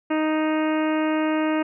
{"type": "harmonic tone", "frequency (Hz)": 311.1, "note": "D#4", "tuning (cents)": 0, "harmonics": [1, 2, 3, 4, 5, 6, 7, 8, 9], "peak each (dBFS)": [-21, -27, -31, -33, -35, -37, -38, -39, -40], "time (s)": [0.1, 1.63], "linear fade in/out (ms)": 10, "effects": []}